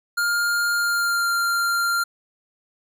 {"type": "tone with pitch glide", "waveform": "square", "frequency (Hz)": [1408, 1389.4], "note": ["F6", "F6"], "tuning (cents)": [14, -9], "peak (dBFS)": -20, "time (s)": [0.17, 2.04], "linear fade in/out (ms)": 10, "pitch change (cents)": -23, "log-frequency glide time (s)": [0.74, 1.31], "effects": []}